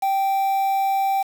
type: tone with quantisation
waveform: triangle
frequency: 780 Hz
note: G5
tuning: 9 cents flat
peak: -16 dBFS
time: 0.02-1.23 s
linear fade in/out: 10 ms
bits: 6
effects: none